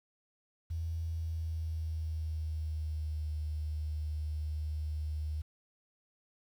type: tone with pitch glide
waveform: sine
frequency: 82.1 to 76.6 Hz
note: E2 to D#2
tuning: -6 to -27 cents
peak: -33 dBFS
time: 0.7-5.42 s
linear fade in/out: 10 ms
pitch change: -121 cents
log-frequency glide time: 1-3.31 s
effects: 10-bit